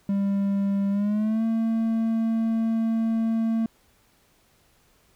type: tone with pitch glide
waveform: triangle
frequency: 198.5 to 225.4 Hz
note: G3 to A3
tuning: +22 to +42 cents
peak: -19 dBFS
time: 0.09-3.66 s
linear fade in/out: 2 ms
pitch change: +220 cents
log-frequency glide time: 0.9-1.44 s
effects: pink hiss -62 dBFS RMS until 5.15 s